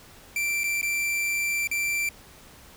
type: tone with dropouts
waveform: 45% pulse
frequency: 2349 Hz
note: D7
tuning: in tune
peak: -24 dBFS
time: 0.36-2.09 s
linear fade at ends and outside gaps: 2 ms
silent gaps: 0.635-0.64 / 0.814-0.828 / 1.673-1.713 s
effects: pink hiss -50 dBFS RMS until 2.76 s